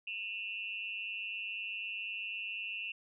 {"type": "tone with amplitude modulation", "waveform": "sine", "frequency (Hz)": 2694, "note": "E7", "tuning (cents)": 37, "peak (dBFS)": -33, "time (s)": [0.07, 2.92], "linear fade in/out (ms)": 5, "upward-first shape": "sine", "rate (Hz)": 208, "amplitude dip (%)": 95, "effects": []}